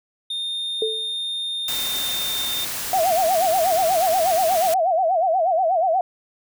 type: tone with pitch glide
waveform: triangle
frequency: 3646 to 3625 Hz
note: A#7 to A#7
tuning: -39 to -49 cents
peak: -23 dBFS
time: 0.3-2.65 s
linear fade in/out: 5 ms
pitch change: -10 cents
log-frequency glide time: 1.53-2.08 s
type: tone with exponential decay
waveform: sine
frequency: 440 Hz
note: A4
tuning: in tune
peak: -17 dBFS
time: 0.82-1.15 s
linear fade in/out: 2 ms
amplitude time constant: 70 ms
type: noise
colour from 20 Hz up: white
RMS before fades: -28 dBFS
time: 1.68-4.74 s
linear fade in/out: 2 ms
type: tone with vibrato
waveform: sine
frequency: 701 Hz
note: F5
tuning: 6 cents sharp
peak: -16 dBFS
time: 2.93-6.01 s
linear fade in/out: 2 ms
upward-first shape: sine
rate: 8.3 Hz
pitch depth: 170 cents each way
effects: none